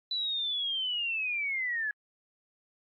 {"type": "linear sweep", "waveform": "sine", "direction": "down", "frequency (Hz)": [3994, 1672], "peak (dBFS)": -29, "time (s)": [0.11, 1.91], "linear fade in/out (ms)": 2, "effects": ["AAC 48 kbps"]}